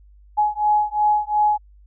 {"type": "beating tone pair", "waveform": "sine", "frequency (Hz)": [840, 842.8], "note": ["G#5", "G#5"], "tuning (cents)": [19, 25], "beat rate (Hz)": 2.8, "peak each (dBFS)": -19, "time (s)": [0.37, 1.58], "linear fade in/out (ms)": 20, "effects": ["added 50 Hz sine -46 dBFS peak until 1.86 s"]}